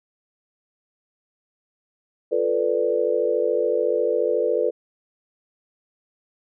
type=chord; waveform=sine; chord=B half-diminished seventh; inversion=second; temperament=equal; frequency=349.2 / 440 / 493.9 / 587.3 Hz; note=F4 / A4 / B4 / D5; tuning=0 / 0 / 0 / 0 cents; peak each=-28 / -23 / -22 / -26 dBFS; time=2.31-4.71 s; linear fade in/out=20 ms; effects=none